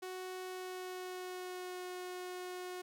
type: tone with pitch glide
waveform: sawtooth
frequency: 370 to 363.2 Hz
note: F#4 to F#4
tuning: 0 to -32 cents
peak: -38 dBFS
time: 0.02-2.82 s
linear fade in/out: 10 ms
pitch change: -32 cents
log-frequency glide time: 0.43-1.84 s
effects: 13-bit

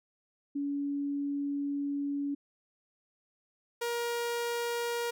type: tone pair in turn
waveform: sine / sawtooth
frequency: 283.7 / 473.1 Hz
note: C#4 / A#4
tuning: +40 / +26 cents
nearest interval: major sixth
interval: 886 cents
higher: second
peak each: -30 / -27 dBFS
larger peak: second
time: 0.55-2.35 / 3.81-5.11 s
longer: first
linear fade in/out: 10 ms
effects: none

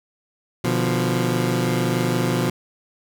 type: chord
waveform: 20% pulse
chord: B diminished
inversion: none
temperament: equal with one note detuned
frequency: 123.47 / 149.74 / 174.61 Hz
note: B2 / D3 / F3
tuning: 0 / +34 / 0 cents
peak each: -17 / -23 / -18 dBFS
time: 0.64-2.5 s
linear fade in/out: 5 ms
effects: none

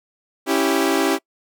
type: chord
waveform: sawtooth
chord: C# diminished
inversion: none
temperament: equal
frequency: 277.2 / 329.6 / 392 Hz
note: C#4 / E4 / G4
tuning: 0 / 0 / 0 cents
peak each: -17 dBFS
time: 0.46-1.19 s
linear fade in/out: 50 ms
effects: noise-tail reverb RT60 0.1 s tail -24 dB re dry

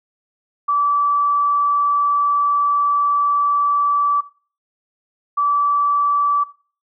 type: tone pair in turn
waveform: sine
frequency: 1156 / 1156 Hz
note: D6 / D6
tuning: -28 / -28 cents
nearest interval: unison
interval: 0 cents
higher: neither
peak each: -14 dBFS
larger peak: neither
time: 0.68-4.21 / 5.37-6.44 s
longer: first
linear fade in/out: 10 ms
effects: noise-tail reverb RT60 0.4 s tail -17 dB re dry

